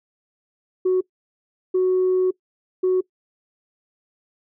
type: tone bursts at uneven times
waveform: sine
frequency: 370 Hz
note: F#4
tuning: in tune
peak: -14 dBFS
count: 3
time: 0.85-1.01 / 1.74-2.31 / 2.83-3.01 s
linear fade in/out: 10 ms
effects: noise-tail reverb RT60 0.1 s tail -21 dB re dry + tanh soft clip ceiling -13 dBFS